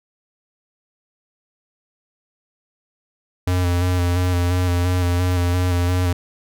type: tone with vibrato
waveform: square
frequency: 89.2 Hz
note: F2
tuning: 37 cents sharp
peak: -17 dBFS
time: 3.47-6.13 s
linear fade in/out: 5 ms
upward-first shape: square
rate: 2.9 Hz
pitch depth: 25 cents each way
effects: none